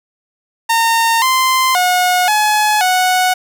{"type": "tone with pitch steps", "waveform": "sawtooth", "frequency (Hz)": [915, 1039, 725, 848, 737], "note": ["A#5", "C6", "F#5", "G#5", "F#5"], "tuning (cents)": [-32, -12, -35, 36, -7], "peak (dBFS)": -7, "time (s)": [0.69, 3.34], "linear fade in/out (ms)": 10, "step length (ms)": 530, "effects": []}